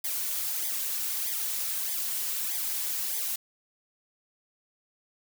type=noise with flanger; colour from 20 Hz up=blue; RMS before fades=-31 dBFS; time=0.04-3.36 s; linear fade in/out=5 ms; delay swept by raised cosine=0.71 to 4.51 ms; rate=1.6 Hz; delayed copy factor=-0.85; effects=none